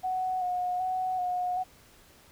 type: tone with vibrato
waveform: sine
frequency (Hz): 733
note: F#5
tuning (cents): -16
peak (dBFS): -27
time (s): 0.03-1.64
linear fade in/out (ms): 20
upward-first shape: square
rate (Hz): 1.3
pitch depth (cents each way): 24
effects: pink hiss -57 dBFS RMS until 2.31 s